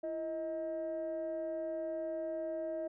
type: tone pair together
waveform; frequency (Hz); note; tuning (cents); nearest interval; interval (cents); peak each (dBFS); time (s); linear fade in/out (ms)
sine; 334.7 / 631.8; E4 / D#5; +26 / +26; major seventh; 1100; -40 / -35; 0.03-2.88; 10
effects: tanh soft clip ceiling -31 dBFS